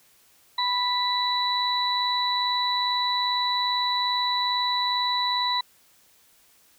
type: harmonic tone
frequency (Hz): 987.8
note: B5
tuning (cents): 0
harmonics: 1 / 2 / 4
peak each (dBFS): -25 / -33 / -25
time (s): 0.58-5.61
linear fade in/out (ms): 5
effects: white hiss -59 dBFS RMS until 6.78 s